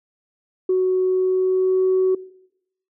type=tone with pitch glide; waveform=sine; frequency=371.3 to 374.5 Hz; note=F#4 to F#4; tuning=+6 to +21 cents; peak=-14 dBFS; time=0.69-2.15 s; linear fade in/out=5 ms; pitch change=+15 cents; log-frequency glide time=1.03-1.82 s; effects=noise-tail reverb RT60 0.8 s tail -20 dB re dry + tanh soft clip ceiling -11 dBFS